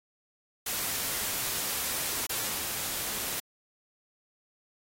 white noise with dropouts, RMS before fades -32 dBFS, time 0.66-3.4 s, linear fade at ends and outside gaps 5 ms, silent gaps 2.268-2.293 s, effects AAC 48 kbps

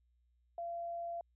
sine tone, 684 Hz, F5, 36 cents flat, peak -38 dBFS, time 0.58-1.21 s, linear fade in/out 2 ms, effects added 60 Hz sine -70 dBFS peak until 1.35 s

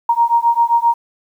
sine beating tone pair, 932.3 / 939.9 Hz, A#5 / A#5, 0 / +14 cents, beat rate 7.6 Hz, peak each -14 dBFS, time 0.09-0.94 s, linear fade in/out 5 ms, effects 8-bit

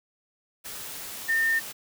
sine tone in noise, 1815 Hz, A#6, 47 cents flat, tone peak -21 dBFS, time 1.28-1.6 s, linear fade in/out 20 ms, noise white, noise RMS -38 dBFS, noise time 0.64-1.73 s, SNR +14 dB, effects none

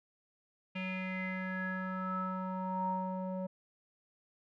square tone with low-pass filter sweep, 186.6 Hz, F#3, 15 cents sharp, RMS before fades -37 dBFS, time 0.75-3.47 s, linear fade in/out 10 ms, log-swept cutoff 2600 to 700 Hz, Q 9.5, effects none

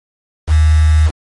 sine tone with quantisation, 77.78 Hz, D#2, in tune, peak -6 dBFS, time 0.47-1.11 s, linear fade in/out 50 ms, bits 4, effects MP3 48 kbps

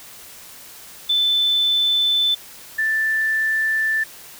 sine tone pair in turn, 3520 / 1765.6 Hz, A7 / A6, 0 / +5 cents, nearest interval octave, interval 1195 cents, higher first, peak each -15 / -17 dBFS, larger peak first, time 1.09-2.35 / 2.78-4.04 s, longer neither, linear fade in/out 10 ms, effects white hiss -41 dBFS RMS until 4.39 s

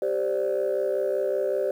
sine chord, G suspended fourth, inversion none, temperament just, 392 / 522.7 / 588 Hz, G4 / C5 / D5, 0 / -2 / +2 cents, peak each -26 dBFS, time 0.02-1.71 s, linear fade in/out 2 ms, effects tanh soft clip ceiling -17 dBFS + 9-bit

